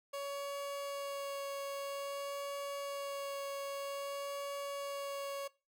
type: tone with vibrato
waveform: 30% pulse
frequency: 560 Hz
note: C#5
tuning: 18 cents sharp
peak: -36 dBFS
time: 0.13-5.48 s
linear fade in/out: 10 ms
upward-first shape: sine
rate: 0.51 Hz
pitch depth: 10 cents each way
effects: noise-tail reverb RT60 0.3 s tail -21 dB re dry